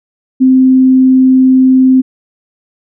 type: tone with vibrato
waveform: sine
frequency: 259.8 Hz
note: C4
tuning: 12 cents flat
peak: -3 dBFS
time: 0.4-2.02 s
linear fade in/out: 20 ms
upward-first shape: triangle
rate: 20 Hz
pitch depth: 13 cents each way
effects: none

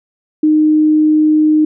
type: tone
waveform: sine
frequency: 307.5 Hz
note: D#4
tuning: 20 cents flat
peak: -7 dBFS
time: 0.43-1.65 s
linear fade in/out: 5 ms
effects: none

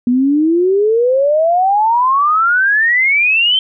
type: exponential sweep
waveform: sine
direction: up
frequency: 239.4 to 3136 Hz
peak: -9 dBFS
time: 0.07-3.59 s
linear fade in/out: 2 ms
effects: none

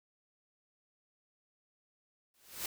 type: noise with exponential growth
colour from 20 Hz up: white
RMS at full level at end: -35 dBFS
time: 2.34-2.66 s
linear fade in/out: 2 ms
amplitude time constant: 69 ms
effects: none

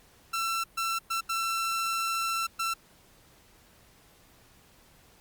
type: tone bursts at uneven times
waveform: sawtooth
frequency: 1343 Hz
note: E6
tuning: 32 cents sharp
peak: -24 dBFS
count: 5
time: 0.33-0.64 / 0.77-0.99 / 1.1-1.21 / 1.29-2.47 / 2.59-2.74 s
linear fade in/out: 10 ms
effects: pink hiss -59 dBFS RMS until 5.2 s + Opus 48 kbps

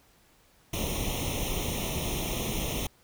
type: noise with comb filter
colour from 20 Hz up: pink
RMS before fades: -31 dBFS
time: 0.73-2.87 s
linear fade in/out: 5 ms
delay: 0.32 ms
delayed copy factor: +0.95
effects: pink hiss -62 dBFS RMS until 3.03 s

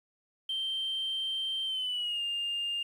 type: tone with pitch glide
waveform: sine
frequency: 3136 to 2810 Hz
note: G7 to F7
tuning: 0 to +10 cents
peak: -29 dBFS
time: 0.49-2.83 s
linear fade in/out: 5 ms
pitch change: -190 cents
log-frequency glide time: 1.65-2.22 s
effects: tanh soft clip ceiling -27 dBFS + 10-bit

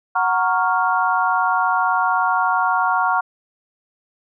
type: chord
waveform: sine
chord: Gb major seventh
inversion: none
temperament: equal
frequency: 740 / 932.3 / 1108.7 / 1396.9 Hz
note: Gb5 / Bb5 / Db6 / F6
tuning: 0 / 0 / 0 / 0 cents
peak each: -21 dBFS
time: 0.15-3.21 s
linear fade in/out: 10 ms
effects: none

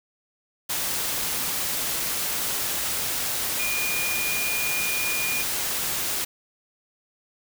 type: tone in noise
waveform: sine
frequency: 2432 Hz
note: D#7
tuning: 40 cents flat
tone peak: -27 dBFS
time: 3.59-5.43 s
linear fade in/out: 10 ms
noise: white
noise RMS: -27 dBFS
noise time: 0.69-6.25 s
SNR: -3 dB
effects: none

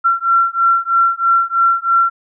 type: beating tone pair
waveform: sine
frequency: 1360 / 1363.1 Hz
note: F6 / F6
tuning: -46 / -42 cents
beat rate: 3.1 Hz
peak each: -14 dBFS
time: 0.04-2.1 s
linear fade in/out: 20 ms
effects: none

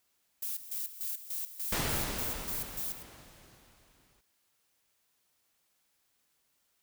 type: noise with tremolo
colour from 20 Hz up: violet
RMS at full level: -36 dBFS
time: 0.42-3.03 s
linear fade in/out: 5 ms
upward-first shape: square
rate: 3.4 Hz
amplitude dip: 75%
type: noise with exponential decay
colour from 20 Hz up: pink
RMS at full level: -30 dBFS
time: 1.72-4.21 s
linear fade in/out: 5 ms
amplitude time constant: 540 ms
effects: white hiss -75 dBFS RMS until 6.82 s

